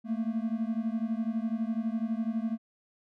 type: beating tone pair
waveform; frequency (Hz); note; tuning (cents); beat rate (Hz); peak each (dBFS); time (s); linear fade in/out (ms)
triangle; 220 / 232; A3 / A#3; 0 / -8; 12; -29 / -30; 0.04-2.58; 50
effects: none